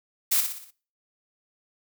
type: noise with echo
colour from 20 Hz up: blue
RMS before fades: -22 dBFS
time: 0.31-0.41 s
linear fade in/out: 10 ms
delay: 60 ms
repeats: 5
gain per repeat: -6 dB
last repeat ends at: 0.71 s
effects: noise-tail reverb RT60 0.4 s tail -21 dB re dry